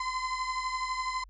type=beating tone pair; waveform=35% pulse; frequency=1024 / 1036 Hz; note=C6 / C6; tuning=-38 / -17 cents; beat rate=12 Hz; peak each=-30 / -35 dBFS; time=0-1.24 s; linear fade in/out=5 ms; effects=added 47 Hz sine -50 dBFS peak until 1.29 s + resampled to 16000 Hz